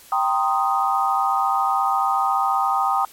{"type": "chord", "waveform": "sine", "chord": "C minor seventh", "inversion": "second", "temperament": "equal", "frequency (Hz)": [784, 932.3, 1046.5, 1244.5], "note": ["G5", "Bb5", "C6", "Eb6"], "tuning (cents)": [0, 0, 0, 0], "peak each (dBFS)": [-21, -25, -26, -21], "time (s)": [0.12, 3.05], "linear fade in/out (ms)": 2, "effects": ["white hiss -47 dBFS RMS until 3.12 s", "MP3 64 kbps"]}